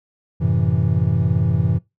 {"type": "chord", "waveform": "triangle", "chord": "F# half-diminished seventh", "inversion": "none", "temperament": "equal", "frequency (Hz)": [92.5, 110, 130.81, 164.81], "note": ["F#2", "A2", "C3", "E3"], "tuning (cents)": [0, 0, 0, 0], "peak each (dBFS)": -19, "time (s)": [0.4, 1.79], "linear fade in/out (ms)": 20, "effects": ["noise-tail reverb RT60 0.2 s tail -21 dB re dry"]}